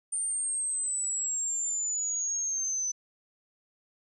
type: exponential sweep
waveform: sine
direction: down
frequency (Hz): 8980 to 6040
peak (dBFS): -28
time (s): 0.12-2.92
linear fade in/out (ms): 10
effects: none